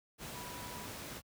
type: tone in noise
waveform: sine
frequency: 979 Hz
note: B5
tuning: 15 cents flat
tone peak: -49 dBFS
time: 0.32-0.89 s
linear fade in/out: 50 ms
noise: pink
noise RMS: -45 dBFS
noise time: 0.18-1.22 s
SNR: -7 dB
effects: high-pass 60 Hz 12 dB/octave